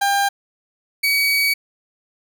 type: tone pair in turn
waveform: 30% pulse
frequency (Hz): 799 / 2265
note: G5 / C#7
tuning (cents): +33 / +37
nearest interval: octave + tritone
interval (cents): 1804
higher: second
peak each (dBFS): -13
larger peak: neither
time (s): 0.01-0.29 / 1.03-1.54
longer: second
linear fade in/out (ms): 10
effects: none